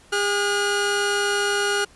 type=tone pair together; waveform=sawtooth; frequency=405.4 / 1439.3 Hz; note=G#4 / F#6; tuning=-42 / -48 cents; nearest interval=octave + minor seventh; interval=2194 cents; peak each=-19 dBFS; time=0.12-1.85 s; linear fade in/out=10 ms; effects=pink hiss -52 dBFS RMS until 1.95 s + resampled to 24000 Hz